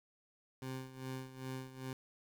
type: tone with tremolo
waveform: 20% pulse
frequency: 130.81 Hz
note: C3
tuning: in tune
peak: -35 dBFS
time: 0.62-1.93 s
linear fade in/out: 2 ms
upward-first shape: sine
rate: 2.5 Hz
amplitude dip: 75%
effects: 11-bit